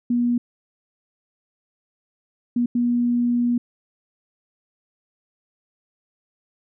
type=tone bursts at uneven times; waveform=sine; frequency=240.9 Hz; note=B3; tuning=43 cents flat; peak=-17 dBFS; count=3; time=0.1-0.38 / 2.56-2.66 / 2.75-3.58 s; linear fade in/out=5 ms; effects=none